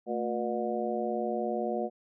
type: harmonic tone with a mistuned harmonic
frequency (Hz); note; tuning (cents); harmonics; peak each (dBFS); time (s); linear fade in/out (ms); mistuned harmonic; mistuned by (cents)
120.4; B2; -44; 2 / 3 / 4 / 5 / 6; -35 / -35 / -35 / -35 / -35; 0.06-1.9; 50; 2; -130
effects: none